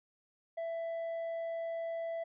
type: tone with tanh clipping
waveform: sine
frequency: 664 Hz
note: E5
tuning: 12 cents sharp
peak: -36 dBFS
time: 0.57-2.24 s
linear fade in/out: 10 ms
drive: 4 dB
effects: none